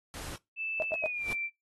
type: noise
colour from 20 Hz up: pink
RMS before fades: -42 dBFS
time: 0.14-0.36 s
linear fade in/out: 0 ms
type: tone with pitch glide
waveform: sine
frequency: 2637 to 2349 Hz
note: E7 to D7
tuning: 0 to 0 cents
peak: -32 dBFS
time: 0.56-1.5 s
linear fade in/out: 50 ms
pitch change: -200 cents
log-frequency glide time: 0.91-1.26 s
type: tone bursts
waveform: sine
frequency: 630 Hz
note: D#5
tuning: 21 cents sharp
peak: -28 dBFS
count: 3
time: 0.8-1.06 s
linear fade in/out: 0 ms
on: 22 ms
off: 97 ms
type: noise with exponential growth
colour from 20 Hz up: pink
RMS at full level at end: -38 dBFS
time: 1.11-1.33 s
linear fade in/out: 2 ms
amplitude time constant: 47 ms
effects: noise-tail reverb RT60 0.2 s tail -22 dB re dry + AAC 32 kbps